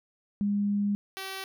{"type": "tone pair in turn", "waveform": ["sine", "5% pulse"], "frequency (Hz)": [203.6, 384.3], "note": ["G#3", "G4"], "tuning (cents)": [-34, -34], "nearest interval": "major seventh", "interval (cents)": 1100, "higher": "second", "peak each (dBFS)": -24, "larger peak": "neither", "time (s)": [[0.41, 0.95], [1.17, 1.44]], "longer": "first", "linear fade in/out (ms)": 0, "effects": []}